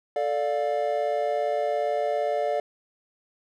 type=chord; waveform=triangle; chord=D minor; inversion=second; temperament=just; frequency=440.5 / 587.3 / 704.8 Hz; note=A4 / D5 / F5; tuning=+2 / 0 / +16 cents; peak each=-28 / -24 / -26 dBFS; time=0.16-2.6 s; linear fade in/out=2 ms; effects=none